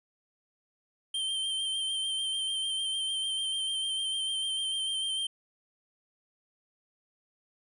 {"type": "tone with vibrato", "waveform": "square", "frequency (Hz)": 3136, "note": "G7", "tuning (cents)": 0, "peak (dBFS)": -30, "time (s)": [1.14, 5.27], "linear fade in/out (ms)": 5, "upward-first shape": "sine", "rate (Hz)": 6.7, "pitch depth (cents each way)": 25, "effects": ["resampled to 24000 Hz"]}